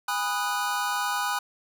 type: chord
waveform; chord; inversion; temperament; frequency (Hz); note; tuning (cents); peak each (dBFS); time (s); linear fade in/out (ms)
square; G# minor seventh; none; equal with one note detuned; 816.8 / 987.8 / 1244.5 / 1480; G#5 / B5 / D#6 / F#6; -29 / 0 / 0 / 0; -32; 0.08-1.39; 5
effects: none